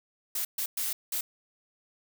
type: noise bursts at uneven times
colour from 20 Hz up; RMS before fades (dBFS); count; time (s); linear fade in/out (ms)
blue; -31; 4; 0.35-0.45 / 0.58-0.66 / 0.77-0.93 / 1.12-1.21; 5
effects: none